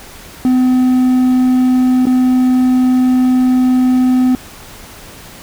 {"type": "tone with dropouts", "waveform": "triangle", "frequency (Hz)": 254.1, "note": "B3", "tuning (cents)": 49, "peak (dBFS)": -6, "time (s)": [0.45, 4.35], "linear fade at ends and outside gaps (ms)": 1, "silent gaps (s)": [2.055, 2.068], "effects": ["pink hiss -35 dBFS RMS until 5.42 s"]}